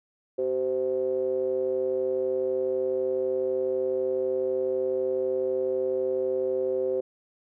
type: ring-modulated tone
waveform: triangle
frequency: 68 Hz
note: C#2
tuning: 33 cents flat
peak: -19 dBFS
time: 0.38-7.01 s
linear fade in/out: 10 ms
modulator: 450 Hz
effects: none